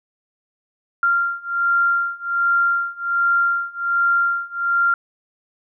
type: beating tone pair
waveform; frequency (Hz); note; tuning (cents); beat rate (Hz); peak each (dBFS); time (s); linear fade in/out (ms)
sine; 1387 / 1388.3; F6 / F6; -12 / -11; 1.3; -20 / -19; 1.03-4.94; 2
effects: none